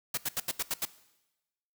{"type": "noise bursts", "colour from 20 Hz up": "white", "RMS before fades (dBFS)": -31, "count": 7, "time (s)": [0.14, 0.853], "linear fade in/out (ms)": 5, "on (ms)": 35, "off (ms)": 78, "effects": ["noise-tail reverb RT60 1.0 s tail -18 dB re dry"]}